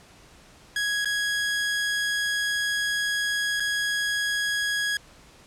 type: tone with dropouts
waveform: sawtooth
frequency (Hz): 1661.2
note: G#6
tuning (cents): 0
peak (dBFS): -20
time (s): 0.76-4.97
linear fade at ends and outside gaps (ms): 2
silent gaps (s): 1.047-1.056 / 3.599-3.603
effects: pink hiss -52 dBFS RMS until 5.46 s + low-pass 9000 Hz 12 dB/octave